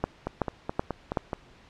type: two click trains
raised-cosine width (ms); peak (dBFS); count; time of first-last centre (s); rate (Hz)
1; -10 / -15; 4 / 6; 0.04-1.172 / 0.27-1.332; 2.65 / 4.71
effects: pink hiss -55 dBFS RMS until 1.69 s + low-pass 4000 Hz 12 dB/octave